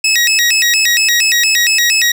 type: tone with vibrato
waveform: 20% pulse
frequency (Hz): 2220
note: C#7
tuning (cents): +2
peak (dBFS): -4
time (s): 0.04-2.12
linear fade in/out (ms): 5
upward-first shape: square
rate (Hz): 4.3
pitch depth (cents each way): 270
effects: none